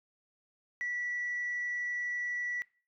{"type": "tone", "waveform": "sine", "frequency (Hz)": 1952, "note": "B6", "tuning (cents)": -21, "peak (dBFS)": -31, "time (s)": [0.81, 2.62], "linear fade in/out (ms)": 0, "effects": ["noise-tail reverb RT60 0.4 s tail -22 dB re dry", "tanh soft clip ceiling -28 dBFS"]}